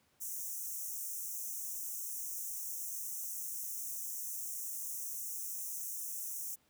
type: high-pass noise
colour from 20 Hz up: white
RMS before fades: -41 dBFS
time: 0.2-6.56 s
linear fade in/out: 20 ms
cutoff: 5700 Hz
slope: 96 dB/octave
effects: pink hiss -72 dBFS RMS until 6.69 s + high-pass 80 Hz 12 dB/octave